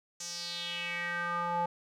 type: tone with band-pass filter sweep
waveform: square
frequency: 173.3 Hz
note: F3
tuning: 13 cents flat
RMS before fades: -35 dBFS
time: 0.2-1.66 s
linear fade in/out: 5 ms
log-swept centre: 6500 to 800 Hz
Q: 4.2
effects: none